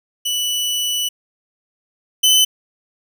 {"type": "tone pair in turn", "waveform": "sawtooth", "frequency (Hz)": [2965, 3026], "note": ["F#7", "F#7"], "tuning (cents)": [3, 38], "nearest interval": "unison", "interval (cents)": 35, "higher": "second", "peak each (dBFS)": [-15, -7], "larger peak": "second", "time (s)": [[0.25, 1.09], [2.23, 2.45]], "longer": "first", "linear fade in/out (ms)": 10, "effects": []}